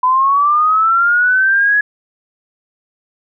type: linear sweep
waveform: sine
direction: up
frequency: 1001 to 1690 Hz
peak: -9 dBFS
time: 0.03-1.81 s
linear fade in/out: 5 ms
effects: none